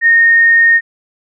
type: tone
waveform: sine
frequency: 1845 Hz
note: A#6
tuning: 18 cents flat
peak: -5 dBFS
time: 0.01-0.81 s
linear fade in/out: 50 ms
effects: none